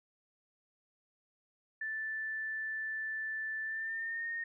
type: tone with pitch glide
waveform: sine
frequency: 1760 to 1844.3 Hz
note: A6 to A#6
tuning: 0 to -19 cents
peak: -35 dBFS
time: 1.81-4.44 s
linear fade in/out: 5 ms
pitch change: +81 cents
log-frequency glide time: 3.63-4.26 s
effects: none